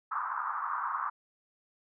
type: band-pass noise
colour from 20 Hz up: white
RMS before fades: -34 dBFS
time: 0.11-1.1 s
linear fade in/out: 10 ms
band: 980 to 1300 Hz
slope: 48 dB/octave
effects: none